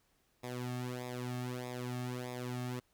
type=tone with flanger; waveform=sawtooth; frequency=124.4 Hz; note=B2; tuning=13 cents sharp; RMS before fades=-40 dBFS; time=0.43-2.8 s; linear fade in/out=10 ms; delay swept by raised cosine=0.67 to 2.07 ms; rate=1.6 Hz; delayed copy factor=-0.8; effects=pink hiss -74 dBFS RMS until 2.93 s